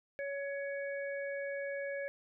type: harmonic tone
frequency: 560 Hz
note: C#5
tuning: 18 cents sharp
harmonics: 1 / 3 / 4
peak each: -37 / -43 / -47 dBFS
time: 0.19-2.08 s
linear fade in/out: 0 ms
effects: none